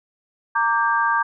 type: tone cluster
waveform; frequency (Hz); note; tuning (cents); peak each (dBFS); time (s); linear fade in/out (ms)
sine; 924 / 1169 / 1590; A#5 / D6 / G6; -16 / -8 / +24; -21; 0.55-1.23; 10
effects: none